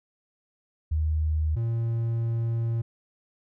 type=tone pair in turn; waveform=sine / triangle; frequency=77.78 / 115.32 Hz; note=D#2 / A#2; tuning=0 / -18 cents; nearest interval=perfect fifth; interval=682 cents; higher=second; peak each=-22 dBFS; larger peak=neither; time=0.91-1.56 / 1.56-2.82 s; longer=second; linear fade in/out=10 ms; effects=none